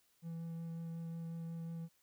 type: tone with vibrato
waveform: triangle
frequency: 165.9 Hz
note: E3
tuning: 11 cents sharp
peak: -39 dBFS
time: 0.22-1.89 s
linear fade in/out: 50 ms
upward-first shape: sine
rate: 5.5 Hz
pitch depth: 9 cents each way
effects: white hiss -74 dBFS RMS until 2.02 s